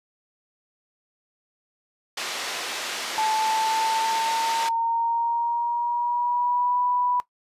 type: band-pass noise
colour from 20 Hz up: white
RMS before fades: -31 dBFS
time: 2.17-4.69 s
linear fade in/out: 5 ms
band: 380 to 4600 Hz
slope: 12 dB/octave
type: tone with pitch glide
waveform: sine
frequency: 872 to 984.5 Hz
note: A5 to B5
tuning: -16 to -6 cents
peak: -21 dBFS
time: 3.18-7.2 s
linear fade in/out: 0 ms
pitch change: +210 cents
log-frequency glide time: 3.31-6.79 s
effects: noise-tail reverb RT60 0.1 s tail -17 dB re dry + resampled to 32000 Hz